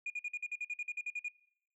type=tone bursts; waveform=sine; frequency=2439 Hz; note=D#7; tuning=35 cents flat; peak=-33 dBFS; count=14; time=0.06-1.285 s; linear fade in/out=5 ms; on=42 ms; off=49 ms; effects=noise-tail reverb RT60 0.7 s tail -23 dB re dry + tanh soft clip ceiling -33 dBFS